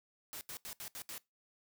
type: noise bursts at uneven times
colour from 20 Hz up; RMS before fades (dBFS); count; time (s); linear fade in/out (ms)
white; -45; 6; 0.33-0.41 / 0.49-0.57 / 0.65-0.73 / 0.8-0.88 / 0.95-1.02 / 1.09-1.18; 0
effects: noise-tail reverb RT60 0.2 s tail -21 dB re dry